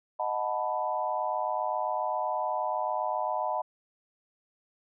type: chord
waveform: sine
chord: B dominant seventh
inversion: first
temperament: equal with one note detuned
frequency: 622.3 / 729.4 / 880 / 987.8 Hz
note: D#5 / F#5 / A5 / B5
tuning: 0 / -25 / 0 / 0 cents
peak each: -33 dBFS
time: 0.19-3.62 s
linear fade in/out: 10 ms
effects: none